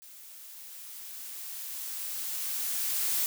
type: noise with level ramp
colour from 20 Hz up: blue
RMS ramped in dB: -50 to -28 dBFS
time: 0.02-3.26 s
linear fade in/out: 0 ms
effects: none